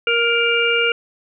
harmonic tone, 468.5 Hz, A#4, 9 cents sharp, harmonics 1 / 3 / 5 / 6, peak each -20 / -20 / -20 / -20 dBFS, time 0.07-0.92 s, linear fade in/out 2 ms, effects none

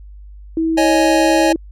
sine tone with pitch glide, 324.2 to 326.6 Hz, E4 to E4, -29 to -16 cents, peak -14 dBFS, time 0.57-1.56 s, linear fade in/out 2 ms, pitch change +13 cents, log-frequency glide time 1.15-1.42 s
square chord, C# suspended second, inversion none, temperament just, 554.4 / 623.7 / 831.5 Hz, C#5 / D#5 / G#5, 0 / +4 / +2 cents, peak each -18 dBFS, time 0.77-1.53 s, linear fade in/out 10 ms
effects added 50 Hz sine -34 dBFS peak until 1.71 s + low-pass 10000 Hz 12 dB/octave

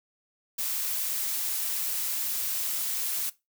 blue noise, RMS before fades -30 dBFS, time 0.58-3.3 s, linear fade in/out 10 ms, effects noise-tail reverb RT60 0.2 s tail -18 dB re dry

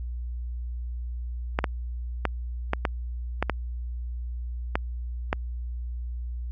clicks, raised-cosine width 0.5 ms, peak -8 dBFS, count 9, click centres 1.589 / 1.642 / 2.253 / 2.734 / 2.852 / 3.426 / 3.497 / 4.755 / 5.329 s, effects added 60 Hz sine -30 dBFS peak until 6.51 s

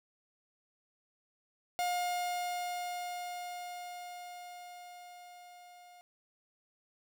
45% pulse tone with level ramp, 712 Hz, F5, 33 cents sharp, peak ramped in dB -30 to -54 dBFS, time 1.79-6.01 s, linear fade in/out 0 ms, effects none

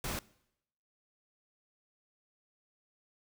pink noise, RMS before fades -37 dBFS, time 0.04-0.19 s, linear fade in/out 2 ms, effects noise-tail reverb RT60 0.8 s tail -22 dB re dry

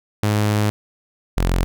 sawtooth tone pair in turn, 105 / 44.15 Hz, G#2 / F1, +19 / +20 cents, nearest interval octave + minor third, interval 1499 cents, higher first, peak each -12 dBFS, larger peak neither, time 0.23-0.7 / 1.37-1.64 s, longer first, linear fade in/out 0 ms, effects none

